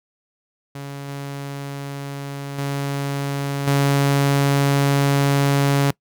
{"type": "tone with level steps", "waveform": "sawtooth", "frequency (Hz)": 140.2, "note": "C#3", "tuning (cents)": 20, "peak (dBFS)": [-26, -24, -18, -11], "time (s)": [0.75, 5.91], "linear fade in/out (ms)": 5, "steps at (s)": [1.08, 2.58, 3.67], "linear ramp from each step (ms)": 5, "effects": ["noise-tail reverb RT60 0.1 s tail -23 dB re dry"]}